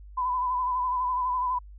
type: tone with vibrato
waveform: sine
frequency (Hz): 1003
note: B5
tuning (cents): +26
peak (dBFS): -24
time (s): 0.17-1.59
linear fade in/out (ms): 10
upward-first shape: sine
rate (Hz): 12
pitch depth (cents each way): 38
effects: added 50 Hz sine -43 dBFS peak until 1.78 s